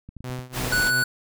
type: clicks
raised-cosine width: 5 ms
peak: -27 dBFS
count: 5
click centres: 0.09 / 0.167 / 0.206 / 0.3 / 0.391 s
type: tone with tremolo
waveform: sawtooth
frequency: 126.7 Hz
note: B2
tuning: 45 cents sharp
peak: -24 dBFS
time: 0.24-1.03 s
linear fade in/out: 2 ms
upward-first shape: triangle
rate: 3 Hz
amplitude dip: 90%
type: noise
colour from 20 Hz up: pink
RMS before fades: -29 dBFS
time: 0.52-0.92 s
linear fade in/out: 50 ms
type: tone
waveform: square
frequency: 1480 Hz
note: F#6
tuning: in tune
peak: -20 dBFS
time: 0.72-1.04 s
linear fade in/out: 5 ms
effects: none